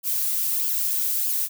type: noise with flanger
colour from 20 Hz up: violet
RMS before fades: -24 dBFS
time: 0.03-1.49 s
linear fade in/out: 50 ms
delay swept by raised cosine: 0.5 to 2.7 ms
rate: 1.6 Hz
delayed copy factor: -0.5
effects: none